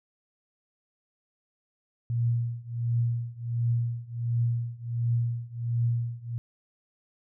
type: tone with tremolo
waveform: sine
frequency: 118.1 Hz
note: A#2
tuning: 23 cents sharp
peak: -21 dBFS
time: 2.1-6.38 s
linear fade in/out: 0 ms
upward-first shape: triangle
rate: 1.4 Hz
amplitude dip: 95%
effects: none